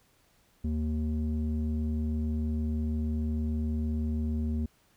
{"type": "tone with low-pass filter", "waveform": "square", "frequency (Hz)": 77.2, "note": "D#2", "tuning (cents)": -13, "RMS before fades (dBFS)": -30, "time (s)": [0.64, 4.66], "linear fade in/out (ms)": 5, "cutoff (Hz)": 250, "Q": 2.2, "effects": ["pink hiss -66 dBFS RMS until 4.96 s"]}